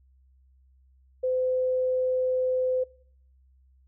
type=tone; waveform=sine; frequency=511 Hz; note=C5; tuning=41 cents flat; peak=-23 dBFS; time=1.23-2.84 s; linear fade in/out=10 ms; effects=noise-tail reverb RT60 0.6 s tail -23 dB re dry + added 65 Hz sine -57 dBFS peak until 3.87 s